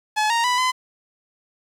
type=tone with pitch steps; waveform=sawtooth; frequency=854 / 930 / 990 / 1018 Hz; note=G#5 / A#5 / B5 / C6; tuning=+48 / -4 / +4 / -48 cents; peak=-14 dBFS; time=0.16-0.72 s; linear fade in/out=20 ms; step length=140 ms; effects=low-pass 8000 Hz 12 dB/octave + 8-bit